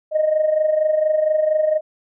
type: tone with amplitude modulation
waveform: sine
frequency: 619 Hz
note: D#5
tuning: 9 cents flat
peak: -11 dBFS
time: 0.11-1.81 s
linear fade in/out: 50 ms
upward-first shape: sine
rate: 24.3 Hz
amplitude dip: 65%
effects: tanh soft clip ceiling -9 dBFS